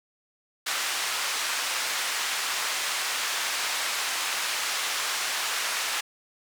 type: band-pass noise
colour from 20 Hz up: pink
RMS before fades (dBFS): -29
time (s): 0.66-6.01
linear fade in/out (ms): 10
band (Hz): 1200 to 9000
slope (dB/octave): 12
effects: none